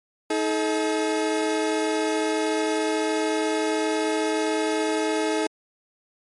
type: tone pair together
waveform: 30% pulse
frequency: 316.5 / 430 Hz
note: D#4 / A4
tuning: +30 / -40 cents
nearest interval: perfect fourth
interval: 530 cents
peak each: -22 dBFS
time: 0.3-5.47 s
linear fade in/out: 5 ms
effects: MP3 48 kbps